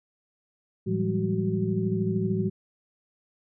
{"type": "tone cluster", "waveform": "sine", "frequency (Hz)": [110.6, 168.2, 188.9, 201.9, 375.4], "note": ["A2", "E3", "F#3", "G#3", "F#4"], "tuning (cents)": [9, 35, 36, -49, 25], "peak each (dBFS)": -30, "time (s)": [0.86, 2.5], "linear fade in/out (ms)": 20, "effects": []}